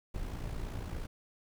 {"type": "noise with amplitude modulation", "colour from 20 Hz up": "brown", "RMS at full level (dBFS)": -36, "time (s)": [0.14, 1.07], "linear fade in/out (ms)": 10, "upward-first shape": "sine", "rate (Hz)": 57.2, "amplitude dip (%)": 55, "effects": []}